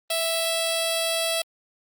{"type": "tone with notch filter", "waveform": "10% pulse", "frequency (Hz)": 659.3, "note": "E5", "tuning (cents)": 0, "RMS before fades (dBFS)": -25, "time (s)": [0.1, 1.42], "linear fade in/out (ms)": 5, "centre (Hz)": 1600, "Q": 0.56, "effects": ["Opus 32 kbps"]}